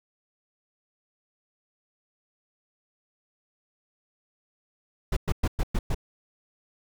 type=noise bursts; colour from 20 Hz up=brown; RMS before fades=-23 dBFS; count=6; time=5.12-5.946 s; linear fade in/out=5 ms; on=46 ms; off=110 ms; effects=none